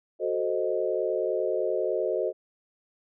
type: chord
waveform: sine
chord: F# diminished seventh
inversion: none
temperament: equal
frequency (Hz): 370 / 440 / 523.3 / 622.3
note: F#4 / A4 / C5 / Eb5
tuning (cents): 0 / 0 / 0 / 0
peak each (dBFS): -30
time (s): 0.19-2.33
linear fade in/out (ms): 50
effects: none